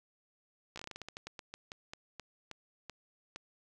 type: slowing click train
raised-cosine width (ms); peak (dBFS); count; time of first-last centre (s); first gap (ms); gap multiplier
0.2; -26; 20; 0.76-3.36; 15; 1.21
effects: none